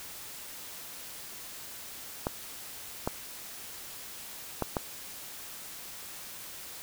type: clicks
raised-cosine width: 1 ms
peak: -14 dBFS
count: 4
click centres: 2.269 / 3.075 / 4.623 / 4.768 s
effects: white hiss -44 dBFS RMS until 6.82 s